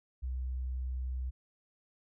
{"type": "tone", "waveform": "sine", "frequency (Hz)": 63.6, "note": "C2", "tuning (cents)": -48, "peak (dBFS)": -33, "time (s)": [0.22, 1.31], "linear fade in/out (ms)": 20, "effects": []}